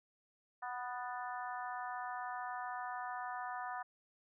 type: harmonic tone with a mistuned harmonic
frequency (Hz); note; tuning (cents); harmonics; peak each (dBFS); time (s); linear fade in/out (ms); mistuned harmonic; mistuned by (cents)
246.9; B3; 0; 3 / 4 / 5 / 6 / 7; -43 / -45 / -47 / -49 / -50; 0.62-3.83; 10; 7; +35
effects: none